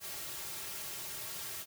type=noise with comb filter; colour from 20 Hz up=white; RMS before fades=-42 dBFS; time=0-1.66 s; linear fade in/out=50 ms; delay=4 ms; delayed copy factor=-0.7; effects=none